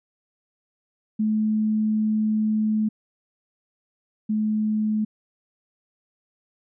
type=tone pair in turn; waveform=sine; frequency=215.7 / 214.7 Hz; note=A3 / A3; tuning=-34 / -42 cents; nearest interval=unison; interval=8 cents; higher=first; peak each=-19 / -20 dBFS; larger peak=first; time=1.19-2.89 / 4.29-5.05 s; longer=first; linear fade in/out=10 ms; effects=none